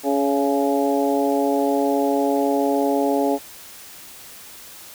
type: harmonic tone with a mistuned harmonic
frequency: 140.2 Hz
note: C#3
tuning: 20 cents sharp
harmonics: 2 / 3 / 4 / 5 / 6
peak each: -21 / -23 / -24 / -25 / -26 dBFS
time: 0.03-3.39 s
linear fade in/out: 50 ms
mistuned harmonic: 5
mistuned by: -35 cents
effects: white hiss -41 dBFS RMS until 4.94 s